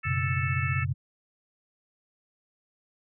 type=harmonic tone; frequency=440 Hz; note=A4; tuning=in tune; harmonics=3 / 4 / 5 / 6; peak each=-35 / -35 / -35 / -35 dBFS; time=0.03-0.85 s; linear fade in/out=20 ms
type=chord; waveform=sine; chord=F# suspended fourth; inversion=none; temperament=equal; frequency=92.5 / 123.47 / 138.59 Hz; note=F#2 / B2 / C#3; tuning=0 / 0 / 0 cents; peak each=-30 / -31 / -30 dBFS; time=0.05-0.94 s; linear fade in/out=20 ms
effects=none